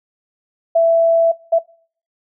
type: tone bursts at uneven times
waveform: sine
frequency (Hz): 664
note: E5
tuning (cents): +12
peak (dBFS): -9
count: 2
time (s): 0.75-1.32 / 1.52-1.59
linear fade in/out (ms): 10
effects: noise-tail reverb RT60 0.5 s tail -23 dB re dry